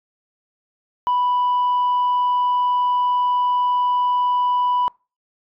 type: tone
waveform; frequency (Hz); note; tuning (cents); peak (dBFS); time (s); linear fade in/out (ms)
sine; 987.8; B5; 0; -14; 1.07-4.88; 0
effects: noise-tail reverb RT60 0.3 s tail -26 dB re dry + tanh soft clip ceiling -14 dBFS